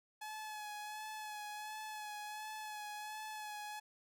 sawtooth tone with vibrato, 850 Hz, G#5, 40 cents sharp, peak -40 dBFS, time 0.21-3.8 s, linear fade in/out 10 ms, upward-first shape sine, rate 1.4 Hz, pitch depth 27 cents each way, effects none

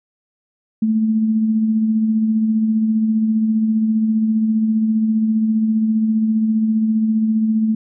sine tone with tremolo, 219.5 Hz, A3, 4 cents flat, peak -12 dBFS, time 0.82-7.75 s, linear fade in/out 5 ms, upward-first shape sine, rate 15 Hz, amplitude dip 35%, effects none

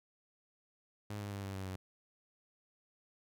sawtooth tone with pitch steps, 103.83 / 101.75 / 99.72 / 97.72 / 95.76 / 93.85 Hz, G#2 / G#2 / G2 / G2 / G2 / F#2, 0 / -35 / +30 / -5 / -40 / +25 cents, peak -36 dBFS, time 1.1-1.76 s, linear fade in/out 5 ms, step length 110 ms, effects none

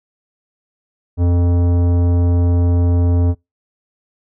sine tone with tanh clipping, 87.31 Hz, F2, in tune, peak -13 dBFS, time 1.17-3.35 s, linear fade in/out 50 ms, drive 15 dB, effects noise-tail reverb RT60 0.2 s tail -24 dB re dry

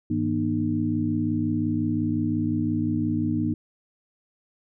sine tone cluster, 102.4 / 159.7 / 239.4 / 305.1 Hz, G#2 / D#3 / A#3 / D#4, -24 / +45 / +46 / -34 cents, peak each -29 / -31 / -26 / -26 dBFS, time 0.1-3.54 s, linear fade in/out 5 ms, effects none

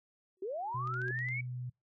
sine tone with exponential growth, 373.4 Hz, F#4, 16 cents sharp, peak -38 dBFS, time 0.37-1.11 s, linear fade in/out 1 ms, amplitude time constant 160 ms
sine linear sweep, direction up, 358.3 to 2277 Hz, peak -35 dBFS, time 0.42-1.41 s, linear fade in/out 5 ms
sine tone with pitch glide, 125.2 to 124.48 Hz, B2 to B2, +24 to +14 cents, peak -37 dBFS, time 0.74-1.7 s, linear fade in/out 10 ms, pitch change -10 cents, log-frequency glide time 1.19-1.57 s
clicks, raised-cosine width 0.2 ms, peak -37 dBFS, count 6, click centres 0.874 / 0.941 / 1.017 / 1.082 / 1.19 / 1.287 s
effects noise-tail reverb RT60 0.2 s tail -25 dB re dry

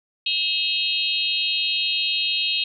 sine tone cluster, 2595 / 2866 / 3220 / 3748 / 4201 Hz, E7 / F7 / G7 / A#7 / C8, -28 / +44 / +46 / +9 / +6 cents, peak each -27 dBFS, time 0.26-2.64 s, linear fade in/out 5 ms, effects none

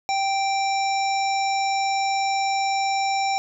harmonic tone, 783 Hz, G5, 2 cents flat, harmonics 1 / 3 / 5 / 7 / 9, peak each -21 / -29 / -36 / -32 / -37 dBFS, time 0.09-3.38 s, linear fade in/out 0 ms, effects none

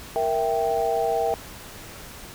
sine chord, E diminished, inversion second, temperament equal, 466.2 / 659.3 / 784 Hz, Bb4 / E5 / G5, 0 / 0 / 0 cents, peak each -25 dBFS, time 0.16-1.34 s, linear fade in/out 0 ms, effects pink hiss -41 dBFS RMS until 2.34 s

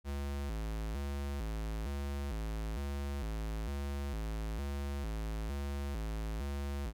square tone with vibrato, 61.74 Hz, B1, in tune, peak -36 dBFS, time 0.04-6.93 s, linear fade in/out 50 ms, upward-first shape square, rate 1.1 Hz, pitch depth 230 cents each way, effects none

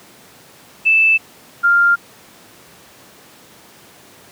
sine tone pair in turn, 2637 / 1396.9 Hz, E7 / F6, 0 / 0 cents, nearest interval major seventh, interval 1100 cents, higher first, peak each -9 dBFS, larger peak neither, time 0.85-1.18 / 1.63-1.96 s, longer neither, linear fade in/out 20 ms, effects pink hiss -44 dBFS RMS until 4.31 s + high-pass 150 Hz 12 dB/octave

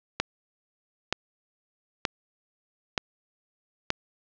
click train, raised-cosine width 0.2 ms, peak -6 dBFS, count 5, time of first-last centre 0.2-3.904 s, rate 1.08 Hz, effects low-pass 5000 Hz 12 dB/octave

